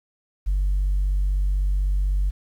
sine tone, 48 Hz, G1, 36 cents flat, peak -17 dBFS, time 0.46-2.31 s, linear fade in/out 20 ms, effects tanh soft clip ceiling -16 dBFS + 9-bit

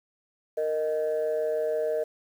sine tone pair together, 463.2 / 621 Hz, A#4 / D#5, -11 / -3 cents, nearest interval perfect fourth, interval 508 cents, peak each -26 dBFS, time 0.57-2.04 s, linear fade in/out 10 ms, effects tanh soft clip ceiling -20 dBFS + 9-bit

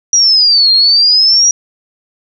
sine exponential two-way sweep, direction down then up, 5800 to 4186 to 5800 Hz, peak -5 dBFS, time 0.13-1.51 s, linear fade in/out 2 ms, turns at 0.72 s, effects none

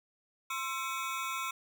25% pulse ring-modulated tone, 1195 Hz, D6, 30 cents sharp, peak -27 dBFS, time 0.5-1.51 s, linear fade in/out 5 ms, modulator 143 Hz, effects none

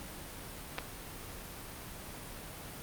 clicks, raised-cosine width 0.3 ms, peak -19 dBFS, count 2, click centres 0.783 / 0.787 s, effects pink hiss -45 dBFS RMS until 2.82 s + Opus 32 kbps

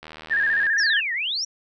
click train, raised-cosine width 0.3 ms, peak -22 dBFS, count 51, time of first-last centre 0.03-0.668 s, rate 78.4 Hz
sine tone with vibrato, 1720 Hz, A6, 40 cents flat, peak -18 dBFS, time 0.3-1.01 s, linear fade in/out 20 ms, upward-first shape square, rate 15 Hz, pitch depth 72 cents each way
sine exponential two-way sweep, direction down then up, 5920 to 1800 to 5920 Hz, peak -23 dBFS, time 0.78-1.45 s, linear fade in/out 10 ms, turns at 1.13 s
effects none

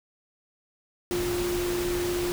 sine tone in noise, 352.7 Hz, F4, 17 cents sharp, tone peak -26 dBFS, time 1.11-2.32 s, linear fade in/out 0 ms, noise pink, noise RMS -33 dBFS, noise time 1.11-2.32 s, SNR +4 dB, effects none

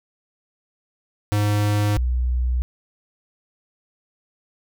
square / sine tone pair in turn, 103.83 / 61.87 Hz, G#2 / B1, 0 / +4 cents, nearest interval major sixth, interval 896 cents, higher first, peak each -18 dBFS, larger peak neither, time 1.32-1.97 / 1.97-2.62 s, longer neither, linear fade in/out 0 ms, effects none

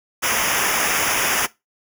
pink noise with comb filter, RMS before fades -20 dBFS, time 0.22-1.47 s, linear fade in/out 20 ms, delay 0.24 ms, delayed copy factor -0.95, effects noise-tail reverb RT60 0.2 s tail -19 dB re dry

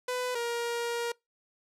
sawtooth tone pair in turn, 499.8 / 471.7 Hz, B4 / A#4, +21 / +20 cents, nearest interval minor second, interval 101 cents, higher first, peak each -26 dBFS, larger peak neither, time 0.08-0.35 / 0.35-1.12 s, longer second, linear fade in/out 5 ms, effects noise-tail reverb RT60 0.2 s tail -25 dB re dry + low-pass 12000 Hz 12 dB/octave

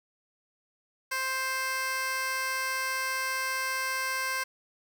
15% pulse tone with high-pass filter, 525 Hz, C5, 6 cents sharp, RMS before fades -31 dBFS, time 1.11-4.44 s, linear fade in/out 10 ms, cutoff 1200 Hz, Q 0.8, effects 9-bit

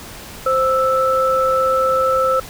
sine tone pair together, 523.3 / 1318.6 Hz, C5 / E6, 0 / 0 cents, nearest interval octave + major third, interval 1600 cents, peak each -16 dBFS, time 0.46-2.4 s, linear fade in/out 5 ms, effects pink hiss -35 dBFS RMS until 2.49 s

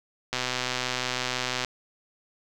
click train, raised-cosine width 0.2 ms, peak -10 dBFS, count 167, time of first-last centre 0.33-1.647 s, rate 126 Hz, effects none

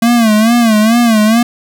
square tone with vibrato, 225.4 Hz, A3, 42 cents sharp, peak -7 dBFS, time 0.02-1.43 s, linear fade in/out 5 ms, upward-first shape sine, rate 2.3 Hz, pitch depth 110 cents each way, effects none

